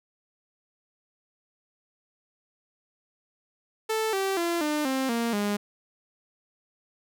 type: tone with pitch steps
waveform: sawtooth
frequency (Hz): 440 / 387.5 / 341.3 / 300.5 / 264.7 / 233.1 / 205.3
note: A4 / G4 / F4 / D4 / C4 / A#3 / G#3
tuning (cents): 0 / -20 / -40 / +40 / +20 / 0 / -20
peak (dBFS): -21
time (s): 3.89-5.57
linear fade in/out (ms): 10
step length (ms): 240
effects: none